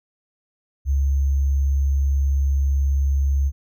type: tone with sample-and-hold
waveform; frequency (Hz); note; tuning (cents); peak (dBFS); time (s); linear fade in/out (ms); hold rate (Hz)
sine; 69.2; C#2; -2; -16; 0.85-3.52; 50; 6300
effects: none